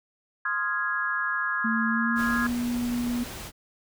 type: chord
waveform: sine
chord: F minor seventh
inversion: second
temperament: equal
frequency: 1046.5 / 1244.5 / 1396.9 / 1661.2 Hz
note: C6 / Eb6 / F6 / Ab6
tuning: 0 / 0 / 0 / 0 cents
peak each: -33 / -33 / -32 / -27 dBFS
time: 0.45-2.47 s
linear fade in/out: 5 ms
type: tone with pitch glide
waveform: sine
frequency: 223.9 to 241.4 Hz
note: A3 to B3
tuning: +30 to -39 cents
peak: -25 dBFS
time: 1.64-3.24 s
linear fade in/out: 10 ms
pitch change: +131 cents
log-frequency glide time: 1.87-2.5 s
type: noise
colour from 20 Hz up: pink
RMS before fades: -38 dBFS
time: 2.15-3.52 s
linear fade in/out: 50 ms
effects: none